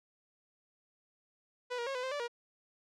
sawtooth tone with pitch steps, 494.9 / 474.5 / 544 / 502 / 522 / 581 / 475.7 Hz, B4 / A#4 / C#5 / B4 / C5 / D5 / A#4, +4 / +31 / -33 / +28 / -4 / -19 / +35 cents, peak -31 dBFS, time 1.7-2.281 s, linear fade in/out 20 ms, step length 83 ms, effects low-pass 5000 Hz 12 dB/octave

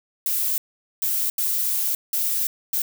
violet noise bursts at uneven times, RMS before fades -23 dBFS, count 5, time 0.26-0.58 / 1.02-1.3 / 1.38-1.95 / 2.13-2.47 / 2.73-2.82 s, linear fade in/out 2 ms, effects none

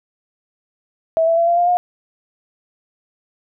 sine tone with pitch steps, 651 / 663.1 / 675.5 / 688.1 / 701 / 714 Hz, E5 / E5 / E5 / F5 / F5 / F5, -22 / +10 / +42 / -26 / +6 / +38 cents, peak -12 dBFS, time 1.17-1.77 s, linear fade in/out 0 ms, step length 100 ms, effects none

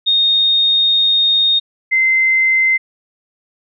sine tone pair in turn, 3699 / 2072 Hz, A#7 / C7, -14 / -17 cents, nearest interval minor seventh, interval 1003 cents, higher first, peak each -10 dBFS, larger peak neither, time 0.06-1.6 / 1.91-2.78 s, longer first, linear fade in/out 20 ms, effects none

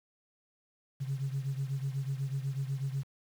sine beating tone pair, 134.2 / 142.3 Hz, C3 / C#3, +44 / +46 cents, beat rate 8.1 Hz, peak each -32 / -36 dBFS, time 1-3.04 s, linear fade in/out 20 ms, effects tanh soft clip ceiling -26 dBFS + 9-bit

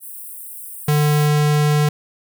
white high-pass noise, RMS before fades -34 dBFS, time 0-1.3 s, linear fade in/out 50 ms, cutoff 8300 Hz, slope 96 dB/octave
square tone, 149 Hz, D3, 25 cents sharp, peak -14 dBFS, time 0.88-1.89 s, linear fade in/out 5 ms
effects none

